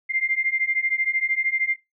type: beating tone pair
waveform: sine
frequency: 2093 / 2106 Hz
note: C7 / C7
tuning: 0 / +11 cents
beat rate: 13 Hz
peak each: -24 dBFS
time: 0.09-1.76 s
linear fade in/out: 20 ms
effects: noise-tail reverb RT60 0.2 s tail -19 dB re dry